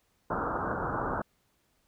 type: low-pass noise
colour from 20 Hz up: white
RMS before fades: -32 dBFS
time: 0.3-1.22 s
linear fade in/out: 5 ms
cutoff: 1500 Hz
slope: 96 dB/octave
effects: pink hiss -72 dBFS RMS until 1.87 s